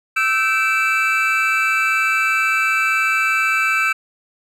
triangle tone cluster, 1311 / 1547 / 2324 / 2645 Hz, E6 / G6 / D7 / E7, -10 / -23 / -19 / +5 cents, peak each -19 dBFS, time 0.16-3.93 s, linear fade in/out 10 ms, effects none

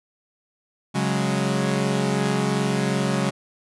sawtooth chord, C# suspended fourth, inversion none, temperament equal, 138.59 / 185 / 207.7 Hz, C#3 / F#3 / G#3, 0 / 0 / 0 cents, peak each -21 dBFS, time 0.94-3.31 s, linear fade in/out 20 ms, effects resampled to 24000 Hz

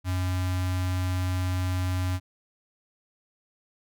square tone with notch filter, 91.6 Hz, F#2, 17 cents flat, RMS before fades -27 dBFS, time 0.04-2.2 s, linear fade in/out 50 ms, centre 450 Hz, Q 1.4, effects none

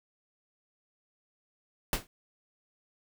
pink noise with exponential decay, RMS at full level -25 dBFS, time 1.93-2.07 s, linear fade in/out 1 ms, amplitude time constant 29 ms, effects none

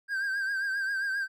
triangle tone with vibrato, 1586 Hz, G6, 20 cents sharp, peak -26 dBFS, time 0.08-1.28 s, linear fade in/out 50 ms, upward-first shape triangle, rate 7.5 Hz, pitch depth 68 cents each way, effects none

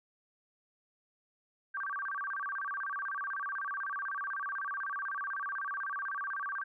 sine tone with vibrato, 1344 Hz, E6, 33 cents sharp, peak -34 dBFS, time 1.74-6.64 s, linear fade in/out 10 ms, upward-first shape square, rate 16 Hz, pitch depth 280 cents each way, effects none

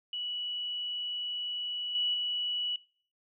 sine tone with level steps, 2943 Hz, F#7, 10 cents flat, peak -33 / -27 / -30 dBFS, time 0.13-2.76 s, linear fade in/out 2 ms, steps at 1.95 / 2.14 s, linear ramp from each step 2 ms, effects noise-tail reverb RT60 0.5 s tail -22 dB re dry

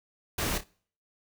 pink noise with echo, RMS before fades -30 dBFS, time 0.38-0.58 s, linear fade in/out 5 ms, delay 29 ms, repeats 2, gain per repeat -10 dB, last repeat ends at 0.638 s, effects noise-tail reverb RT60 0.5 s tail -24 dB re dry

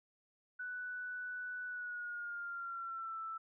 sine tone with pitch glide, 1486 to 1323.9 Hz, F#6 to E6, +7 to +7 cents, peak -40 dBFS, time 0.59-3.38 s, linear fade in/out 10 ms, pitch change -200 cents, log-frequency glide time 1.66-3.2 s, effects none

